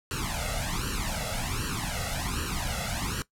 pink noise with flanger, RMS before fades -31 dBFS, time 0.11-3.22 s, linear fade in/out 0 ms, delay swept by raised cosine 0.69 to 1.5 ms, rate 1.3 Hz, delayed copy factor +0.95, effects noise-tail reverb RT60 0.1 s tail -18 dB re dry + low-pass 12000 Hz 12 dB/octave

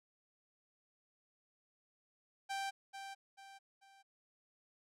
sawtooth tone with echo, 784 Hz, G5, in tune, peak -34 dBFS, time 2.49-2.71 s, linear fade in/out 20 ms, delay 440 ms, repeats 3, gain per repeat -8 dB, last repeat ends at 4.03 s, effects low-pass 9000 Hz 12 dB/octave

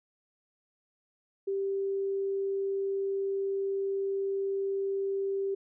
sine tone, 392 Hz, G4, in tune, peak -28 dBFS, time 1.47-5.55 s, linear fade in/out 10 ms, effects none

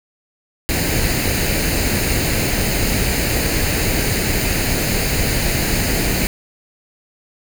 pink noise with comb filter, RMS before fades -18 dBFS, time 0.69-6.27 s, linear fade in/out 0 ms, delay 0.44 ms, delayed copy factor +0.6, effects none

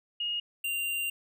sine / square tone pair in turn, 2863 / 2781 Hz, F7 / F7, +42 / -8 cents, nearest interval minor second, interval 50 cents, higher first, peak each -29 / -30 dBFS, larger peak first, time 0.2-0.4 / 0.64-1.1 s, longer second, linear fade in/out 5 ms, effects none

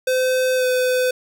square tone with pitch glide, 513 to 505.9 Hz, C5 to B4, -34 to +42 cents, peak -17 dBFS, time 0.07-1.11 s, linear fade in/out 5 ms, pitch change -24 cents, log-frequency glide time 0.56-0.65 s, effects none

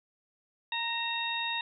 harmonic tone with a mistuned harmonic, 930 Hz, A#5, 4 cents flat, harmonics 1 / 2 / 3 / 4, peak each -36 / -37 / -36 / -34 dBFS, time 0.72-1.61 s, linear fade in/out 2 ms, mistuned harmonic 3, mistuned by -43 cents, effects none

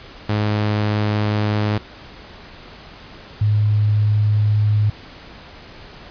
sawtooth / sine tone pair in turn, 105.3 / 105.3 Hz, G#2 / G#2, +24 / +24 cents, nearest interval unison, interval 0 cents, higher neither, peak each -13 dBFS, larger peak neither, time 0.29-1.78 / 3.41-4.9 s, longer neither, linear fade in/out 5 ms, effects pink hiss -40 dBFS RMS until 6.1 s + resampled to 11025 Hz

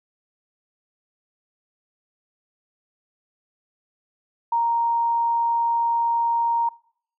sine tone, 932.3 Hz, A#5, in tune, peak -18 dBFS, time 4.52-6.69 s, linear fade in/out 5 ms, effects noise-tail reverb RT60 0.6 s tail -23 dB re dry

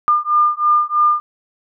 sine beating tone pair, 1203 / 1206.1 Hz, D6 / D6, +41 / +46 cents, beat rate 3.1 Hz, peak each -15 dBFS, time 0.08-1.2 s, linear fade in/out 0 ms, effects none

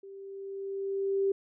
sine tone with level ramp, 392 Hz, G4, in tune, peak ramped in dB -44 to -23 dBFS, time 0.03-1.32 s, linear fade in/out 5 ms, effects none

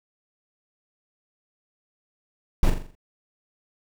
brown noise with echo, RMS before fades -17 dBFS, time 2.63-2.7 s, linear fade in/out 2 ms, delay 42 ms, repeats 6, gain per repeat -6 dB, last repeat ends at 2.952 s, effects none

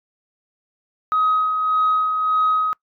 sine tone with tremolo, 1263 Hz, D#6, 26 cents sharp, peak -13 dBFS, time 1.12-2.73 s, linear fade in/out 0 ms, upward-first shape sine, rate 1.7 Hz, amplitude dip 45%, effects noise-tail reverb RT60 0.1 s tail -24 dB re dry + tanh soft clip ceiling -11 dBFS

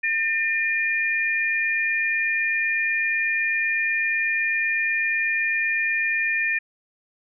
sine tone pair together, 1807 / 2412 Hz, A6 / D7, +46 / +46 cents, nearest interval perfect fourth, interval 500 cents, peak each -23 dBFS, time 0.03-6.59 s, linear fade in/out 10 ms, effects none

